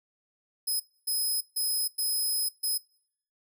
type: tone bursts at uneven times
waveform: 10% pulse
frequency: 5090 Hz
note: D#8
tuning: 39 cents sharp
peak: -21 dBFS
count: 5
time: 0.67-0.8 / 1.07-1.41 / 1.56-1.88 / 1.98-2.49 / 2.63-2.78 s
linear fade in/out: 10 ms
effects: noise-tail reverb RT60 0.7 s tail -25 dB re dry